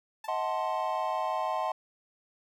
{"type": "tone with exponential decay", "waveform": "sawtooth", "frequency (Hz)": 880, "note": "A5", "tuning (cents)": 0, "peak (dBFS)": -34, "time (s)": [0.24, 0.35], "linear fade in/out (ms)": 5, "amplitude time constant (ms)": 23}
{"type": "chord", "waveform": "triangle", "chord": "D# diminished seventh", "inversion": "none", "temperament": "equal with one note detuned", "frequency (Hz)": [634.2, 740, 880, 1046.5], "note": ["D#5", "F#5", "A5", "C6"], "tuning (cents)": [33, 0, 0, 0], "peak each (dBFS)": -32, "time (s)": [0.28, 1.72], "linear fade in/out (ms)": 5}
{"effects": []}